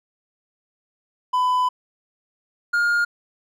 triangle tone pair in turn, 1002 / 1417 Hz, B5 / F6, +25 / +25 cents, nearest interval tritone, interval 600 cents, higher second, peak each -15 dBFS, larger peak neither, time 1.33-1.69 / 2.73-3.05 s, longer first, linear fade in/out 10 ms, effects none

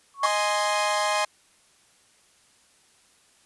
sine tone with exponential growth, 1108.7 Hz, C#6, in tune, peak -15 dBFS, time 0.14-0.26 s, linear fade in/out 2 ms, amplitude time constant 26 ms
sawtooth chord, Ab major, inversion second, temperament equal, 622.3 / 830.6 / 1046.5 Hz, Eb5 / Ab5 / C6, 0 / 0 / 0 cents, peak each -23 dBFS, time 0.23-1.25 s, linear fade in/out 5 ms
effects white hiss -60 dBFS RMS until 3.45 s + resampled to 24000 Hz

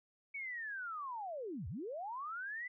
sine linear two-way sweep, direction down then up, 2266 to 68.9 to 2027 Hz, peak -40 dBFS, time 0.34-2.68 s, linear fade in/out 10 ms, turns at 1.68 s, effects none

